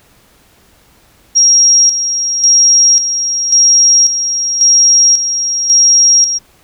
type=tone with tremolo; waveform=sine; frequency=5620 Hz; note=F8; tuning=10 cents sharp; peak=-4 dBFS; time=1.35-6.39 s; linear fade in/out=20 ms; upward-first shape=square; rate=0.92 Hz; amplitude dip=60%; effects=pink hiss -48 dBFS RMS until 6.63 s